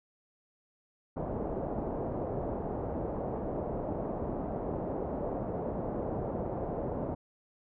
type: low-pass noise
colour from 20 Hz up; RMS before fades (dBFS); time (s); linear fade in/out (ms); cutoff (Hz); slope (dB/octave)
white; -35; 1.16-7.15; 10; 690; 24
effects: none

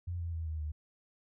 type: tone with pitch steps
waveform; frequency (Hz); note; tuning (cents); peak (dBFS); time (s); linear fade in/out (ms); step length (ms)
sine; 87.6 / 84.52 / 81.55 / 78.68 / 75.91; F2 / E2 / E2 / D#2 / D#2; +6 / +44 / -18 / +20 / -42; -34; 0.07-0.72; 10; 130
effects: none

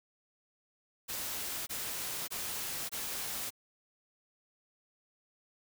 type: noise bursts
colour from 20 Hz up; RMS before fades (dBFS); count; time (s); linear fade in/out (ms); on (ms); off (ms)
white; -38; 4; 1.08-3.506; 20; 590; 22
effects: none

